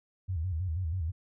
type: tone with vibrato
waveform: sine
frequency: 86 Hz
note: F2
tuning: 26 cents flat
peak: -29 dBFS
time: 0.28-1.12 s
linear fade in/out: 20 ms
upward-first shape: square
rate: 6.2 Hz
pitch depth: 140 cents each way
effects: none